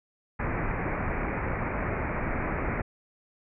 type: low-pass noise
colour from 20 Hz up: pink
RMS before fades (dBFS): -30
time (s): 0.39-2.82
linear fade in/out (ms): 10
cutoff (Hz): 2400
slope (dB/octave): 96
effects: none